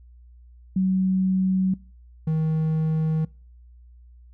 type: tone pair in turn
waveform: sine / triangle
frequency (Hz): 188 / 158.09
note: F#3 / D#3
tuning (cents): +28 / +28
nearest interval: minor third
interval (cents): 300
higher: first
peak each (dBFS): -18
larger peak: neither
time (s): 0.76-1.74 / 2.27-3.25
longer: neither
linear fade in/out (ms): 5
effects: noise-tail reverb RT60 0.4 s tail -24 dB re dry + added 60 Hz sine -46 dBFS peak until 4.33 s